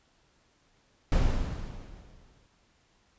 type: noise with exponential decay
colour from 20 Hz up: brown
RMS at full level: -22 dBFS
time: 1.12-2.46 s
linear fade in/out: 1 ms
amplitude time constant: 290 ms
effects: pink hiss -67 dBFS RMS until 3.18 s + resampled to 16000 Hz